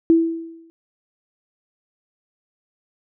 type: tone with exponential decay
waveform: sine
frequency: 329.6 Hz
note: E4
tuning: in tune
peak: -8 dBFS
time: 0.1-0.7 s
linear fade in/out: 0 ms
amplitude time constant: 130 ms
effects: none

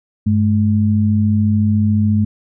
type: tone pair together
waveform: sine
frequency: 99.4 / 213.4 Hz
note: G2 / G#3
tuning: +25 / +47 cents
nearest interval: octave + minor second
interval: 1322 cents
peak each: -14 dBFS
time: 0.26-2.25 s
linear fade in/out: 10 ms
effects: none

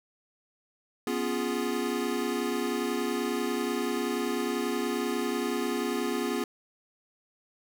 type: chord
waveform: square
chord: C# dominant seventh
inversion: third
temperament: equal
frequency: 246.9 / 277.2 / 349.2 / 415.3 Hz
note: B3 / C#4 / E#4 / G#4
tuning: 0 / 0 / 0 / 0 cents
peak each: -33 / -36 / -34 / -34 dBFS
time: 1.07-6.44 s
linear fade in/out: 2 ms
effects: none

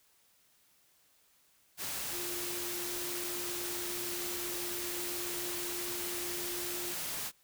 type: tone in noise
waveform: sine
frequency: 351.4 Hz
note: F4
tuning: 11 cents sharp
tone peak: -42 dBFS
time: 2.1-6.95 s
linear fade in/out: 50 ms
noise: white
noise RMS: -38 dBFS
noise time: 1.77-7.32 s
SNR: -7 dB
effects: white hiss -68 dBFS RMS until 7.43 s

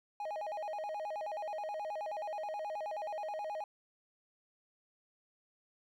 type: tone with vibrato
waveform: triangle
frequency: 720 Hz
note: F#5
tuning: 47 cents flat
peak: -35 dBFS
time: 0.2-3.64 s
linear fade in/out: 2 ms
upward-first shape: square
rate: 9.4 Hz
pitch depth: 240 cents each way
effects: none

